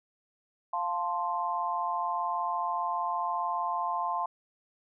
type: chord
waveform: sine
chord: F major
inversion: none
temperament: equal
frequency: 698.5 / 880 / 1046.5 Hz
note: F5 / A5 / C6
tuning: 0 / 0 / 0 cents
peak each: -34 / -33 / -31 dBFS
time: 0.73-4.26 s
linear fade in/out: 5 ms
effects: none